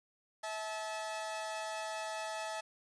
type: tone pair together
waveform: sawtooth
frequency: 648 / 865.6 Hz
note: E5 / A5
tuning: -30 / -29 cents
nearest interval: perfect fourth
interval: 501 cents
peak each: -37 / -37 dBFS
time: 0.43-2.61 s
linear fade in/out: 10 ms
effects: resampled to 22050 Hz + 10-bit